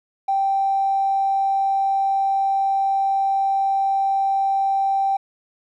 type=tone; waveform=triangle; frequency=782 Hz; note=G5; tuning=4 cents flat; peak=-13 dBFS; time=0.28-5.17 s; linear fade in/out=10 ms; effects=tanh soft clip ceiling -15 dBFS